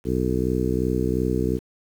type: harmonic tone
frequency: 62.8 Hz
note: B1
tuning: 30 cents sharp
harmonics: 1 / 2 / 3 / 4 / 5 / 6 / 7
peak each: -28 / -28 / -28 / -28 / -28 / -28 / -28 dBFS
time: 0.04-1.6 s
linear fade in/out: 50 ms
effects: 8-bit